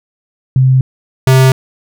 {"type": "tone pair in turn", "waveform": ["sine", "square"], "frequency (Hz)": [130.6, 131.29], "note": ["C3", "C3"], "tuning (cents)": [-3, 6], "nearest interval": "unison", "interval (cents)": 9, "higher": "second", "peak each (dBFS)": -5, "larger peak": "neither", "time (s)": [[0.56, 0.81], [1.27, 1.52]], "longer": "neither", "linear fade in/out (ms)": 2, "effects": []}